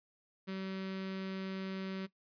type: tone with notch filter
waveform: sawtooth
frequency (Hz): 190.9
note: G3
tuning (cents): -46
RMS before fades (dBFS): -40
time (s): 0.47-2.07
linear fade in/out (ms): 20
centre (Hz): 780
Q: 1.7
effects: noise-tail reverb RT60 0.1 s tail -17 dB re dry + resampled to 11025 Hz